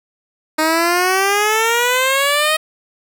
10% pulse exponential sweep, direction up, 309.2 to 631 Hz, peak -5 dBFS, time 0.58-2.57 s, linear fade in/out 10 ms, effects none

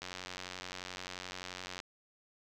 click train, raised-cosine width 0.2 ms, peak -24 dBFS, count 164, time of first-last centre 0.02-1.801 s, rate 91.5 Hz, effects none

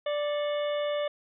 harmonic tone with a mistuned harmonic, 587.3 Hz, D5, in tune, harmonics 1 / 2 / 3 / 4 / 5 / 6, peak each -27 / -39 / -43 / -44 / -43 / -43 dBFS, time 0.06-1.08 s, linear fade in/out 5 ms, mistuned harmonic 4, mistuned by -120 cents, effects none

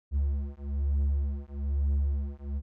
triangle beating tone pair, 69.9 / 71 Hz, C#2 / C#2, +15 / +42 cents, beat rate 1.1 Hz, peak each -27 dBFS, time 0.11-2.62 s, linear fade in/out 50 ms, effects none

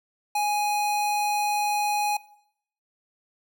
square tone, 831 Hz, G#5, 1 cent sharp, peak -23 dBFS, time 0.35-2.17 s, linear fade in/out 5 ms, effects noise-tail reverb RT60 0.7 s tail -20 dB re dry

